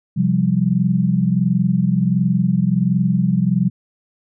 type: chord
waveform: sine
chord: C suspended fourth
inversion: none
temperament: equal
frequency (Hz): 130.81 / 174.61 / 196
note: C3 / F3 / G3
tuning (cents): 0 / 0 / 0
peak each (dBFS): -20 / -17 / -18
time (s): 0.16-3.7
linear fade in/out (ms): 20
effects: none